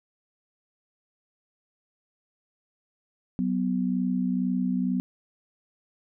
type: tone pair together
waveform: sine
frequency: 187.07 / 249.2 Hz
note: F#3 / B3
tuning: +19 / +16 cents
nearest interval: perfect fourth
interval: 497 cents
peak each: -26 / -26 dBFS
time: 3.39-5 s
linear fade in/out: 0 ms
effects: none